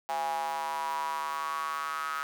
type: tone with high-pass filter sweep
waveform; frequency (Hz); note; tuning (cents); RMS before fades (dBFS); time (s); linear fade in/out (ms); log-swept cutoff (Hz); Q
square; 74.8; D2; +32; -33; 0.09-2.23; 0; 790 to 1300; 8
effects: none